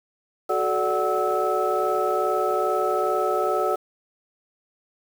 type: tone cluster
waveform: sine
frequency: 371 / 433.4 / 585 / 744 / 1302 Hz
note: F#4 / A4 / D5 / F#5 / E6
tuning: +5 / -26 / -7 / +9 / -22 cents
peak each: -26 dBFS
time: 0.49-3.76 s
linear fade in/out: 10 ms
effects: tanh soft clip ceiling -11 dBFS + 7-bit